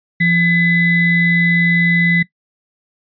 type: ring-modulated tone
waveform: triangle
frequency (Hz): 919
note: A#5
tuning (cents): -25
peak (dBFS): -6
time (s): 0.2-2.23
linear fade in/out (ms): 10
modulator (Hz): 1090
effects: noise-tail reverb RT60 0.1 s tail -18 dB re dry + resampled to 11025 Hz